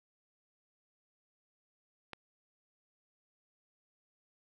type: click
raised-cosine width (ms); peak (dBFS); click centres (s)
0.3; -26; 2.133
effects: 11-bit